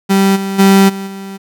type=tone with level steps; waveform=35% pulse; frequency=194.9 Hz; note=G3; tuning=10 cents flat; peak=-6 / -15 / -3 / -19 / -23 dBFS; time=0.09-1.38 s; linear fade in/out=20 ms; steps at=0.35 / 0.58 / 0.88 / 1.06 s; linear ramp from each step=20 ms; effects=none